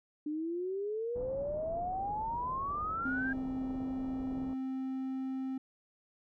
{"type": "exponential sweep", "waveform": "sine", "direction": "up", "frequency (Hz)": [294.8, 1625], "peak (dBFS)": -33, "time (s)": [0.26, 3.33], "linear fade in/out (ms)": 5}
{"type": "low-pass noise", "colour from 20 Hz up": "pink", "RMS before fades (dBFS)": -46, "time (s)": [1.15, 4.54], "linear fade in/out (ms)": 10, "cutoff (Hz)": 810, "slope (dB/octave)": 24}
{"type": "tone with pitch glide", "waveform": "triangle", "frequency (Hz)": [261.6, 263.4], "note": ["C4", "C4"], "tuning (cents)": [0, 12], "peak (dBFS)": -32, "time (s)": [3.05, 5.58], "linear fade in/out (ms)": 5, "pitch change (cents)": 12, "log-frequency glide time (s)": [3.57, 5.25]}
{"effects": []}